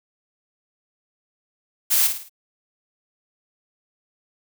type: noise with echo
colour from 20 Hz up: blue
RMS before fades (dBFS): -18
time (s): 1.9-2.08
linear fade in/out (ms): 20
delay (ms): 54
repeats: 4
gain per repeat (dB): -7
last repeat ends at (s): 2.296
effects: none